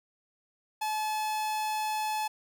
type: tone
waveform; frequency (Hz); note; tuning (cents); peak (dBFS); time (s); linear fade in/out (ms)
45% pulse; 860; A5; -40; -29; 0.81-2.28; 10
effects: none